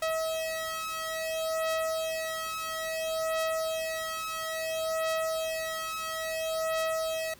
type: beating tone pair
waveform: sawtooth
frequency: 643 / 643.59 Hz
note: E5 / E5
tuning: -43 / -42 cents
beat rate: 0.59 Hz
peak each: -29 dBFS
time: 0.02-7.34 s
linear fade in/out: 5 ms
effects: pink hiss -55 dBFS RMS until 7.39 s